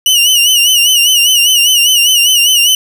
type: tone with vibrato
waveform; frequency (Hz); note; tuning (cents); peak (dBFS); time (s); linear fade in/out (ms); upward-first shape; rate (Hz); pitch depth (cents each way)
sawtooth; 2910; F#7; -29; -3; 0.06-2.75; 2; sine; 5; 85
effects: none